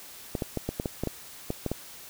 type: clicks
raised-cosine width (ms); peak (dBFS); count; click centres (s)
2; -15; 11; 0.352 / 0.422 / 0.573 / 0.69 / 0.799 / 0.858 / 1.036 / 1.073 / 1.504 / 1.663 / 1.716
effects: white hiss -46 dBFS RMS until 2.09 s